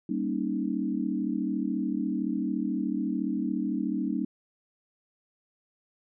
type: chord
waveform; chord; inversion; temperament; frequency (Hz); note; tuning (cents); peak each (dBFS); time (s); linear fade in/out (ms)
sine; Eb dominant seventh; first; equal; 196 / 233.1 / 277.2 / 311.1; G3 / Bb3 / Db4 / Eb4; 0 / 0 / 0 / 0; -32; 0.09-4.25; 5
effects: none